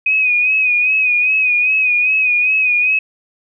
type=tone with vibrato; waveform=sine; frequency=2504 Hz; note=D#7; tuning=10 cents sharp; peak=-11 dBFS; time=0.06-2.99 s; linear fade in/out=5 ms; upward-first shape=sine; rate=2.5 Hz; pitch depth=51 cents each way; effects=none

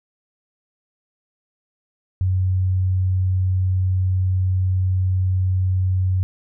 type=tone; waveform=sine; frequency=93 Hz; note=F#2; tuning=9 cents sharp; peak=-16 dBFS; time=2.21-6.23 s; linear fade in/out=0 ms; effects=none

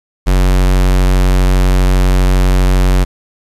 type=tone; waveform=square; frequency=46.25 Hz; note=F#1; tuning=in tune; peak=-8 dBFS; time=0.26-3.05 s; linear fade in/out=20 ms; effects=resampled to 32000 Hz + 7-bit

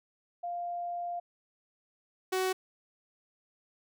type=tone pair in turn; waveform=sine / sawtooth; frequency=698.5 / 374.3 Hz; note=F5 / F#4; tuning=0 / +20 cents; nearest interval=major seventh; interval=1080 cents; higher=first; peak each=-33 / -24 dBFS; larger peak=second; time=0.43-1.2 / 2.32-2.53 s; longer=first; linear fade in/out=10 ms; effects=none

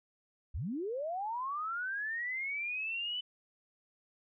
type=linear sweep; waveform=sine; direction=up; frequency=48.03 to 3012 Hz; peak=-34 dBFS; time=0.54-3.21 s; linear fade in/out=10 ms; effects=none

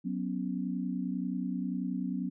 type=chord; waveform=sine; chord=F# suspended fourth; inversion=none; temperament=equal; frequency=185 / 246.9 / 277.2 Hz; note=F#3 / B3 / C#4; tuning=0 / 0 / 0 cents; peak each=-34 / -35 / -37 dBFS; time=0.04-2.3 s; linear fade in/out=20 ms; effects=none

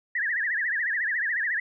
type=tone with vibrato; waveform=sine; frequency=1801 Hz; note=A6; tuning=40 cents sharp; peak=-24 dBFS; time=0.15-1.6 s; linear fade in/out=5 ms; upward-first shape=triangle; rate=14 Hz; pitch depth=210 cents each way; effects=none

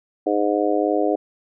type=harmonic tone; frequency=103.3 Hz; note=G#2; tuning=9 cents flat; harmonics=3 / 4 / 5 / 6 / 7; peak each=-22 / -23 / -24 / -25 / -25 dBFS; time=0.26-1.16 s; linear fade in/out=10 ms; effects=none

